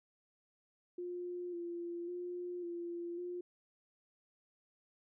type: tone with vibrato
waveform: sine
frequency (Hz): 349.4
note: F4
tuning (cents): +1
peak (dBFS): -39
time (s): 0.98-3.41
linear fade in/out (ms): 5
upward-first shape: square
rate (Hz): 0.91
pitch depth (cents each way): 26
effects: none